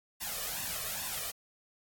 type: noise with flanger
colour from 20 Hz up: white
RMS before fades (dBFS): -37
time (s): 0.2-1.32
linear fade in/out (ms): 20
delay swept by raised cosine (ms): 1.1 to 1.69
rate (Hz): 2.4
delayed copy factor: +0.75
effects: AAC 64 kbps